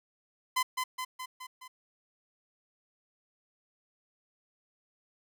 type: tone with echo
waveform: sawtooth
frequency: 1021 Hz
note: C6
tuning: 43 cents flat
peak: -22 dBFS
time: 0.56-0.63 s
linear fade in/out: 10 ms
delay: 210 ms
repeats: 5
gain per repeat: -4 dB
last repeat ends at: 1.68 s
effects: none